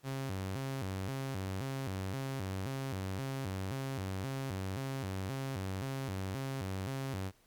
sawtooth tone with vibrato, 113.4 Hz, A#2, 47 cents flat, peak -32 dBFS, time 0.03-7.32 s, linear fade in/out 50 ms, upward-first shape square, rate 1.9 Hz, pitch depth 300 cents each way, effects pink hiss -68 dBFS RMS until 7.46 s + Opus 48 kbps

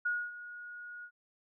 sine tone with ADSR envelope, 1446 Hz, F#6, 40 cents flat, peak -28 dBFS, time 0.05-1.11 s, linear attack 10 ms, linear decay 250 ms, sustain -15 dB, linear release 72 ms, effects none

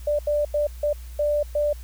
sine tone bursts at uneven times, 590 Hz, D5, 8 cents sharp, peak -19 dBFS, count 6, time 0.07-0.19 / 0.27-0.45 / 0.54-0.67 / 0.83-0.93 / 1.19-1.43 / 1.55-1.73 s, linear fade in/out 5 ms, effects added 60 Hz sine -35 dBFS peak until 1.83 s + white hiss -51 dBFS RMS until 1.83 s

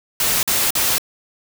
white noise bursts, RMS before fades -18 dBFS, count 3, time 0.2-0.982 s, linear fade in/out 2 ms, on 230 ms, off 46 ms, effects none

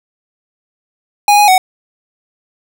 square tone with pitch steps, 823 / 829 / 747 Hz, G#5 / G#5 / F#5, -16 / -3 / +16 cents, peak -6 dBFS, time 1.28-1.58 s, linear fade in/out 2 ms, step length 100 ms, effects none

